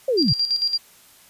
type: linear sweep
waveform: sine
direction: down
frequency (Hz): 554 to 102.5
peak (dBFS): -17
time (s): 0.08-0.33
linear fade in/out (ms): 5
type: tone with tremolo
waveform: sine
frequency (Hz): 4757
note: D8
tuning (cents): +21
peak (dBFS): -17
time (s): 0.17-0.78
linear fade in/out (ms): 20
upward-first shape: square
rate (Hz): 8.9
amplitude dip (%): 65
effects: white hiss -51 dBFS RMS until 1.29 s + resampled to 32000 Hz